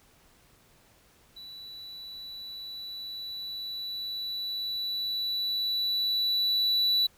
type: tone with level ramp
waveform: triangle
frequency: 3951 Hz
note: B7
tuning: in tune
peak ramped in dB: -41 to -20 dBFS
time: 1.36-7.07 s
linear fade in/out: 10 ms
effects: pink hiss -61 dBFS RMS until 7.17 s